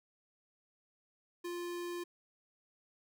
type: tone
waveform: square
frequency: 349.2 Hz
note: F4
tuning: in tune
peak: -39 dBFS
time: 1.44-2.04 s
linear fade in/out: 10 ms
effects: none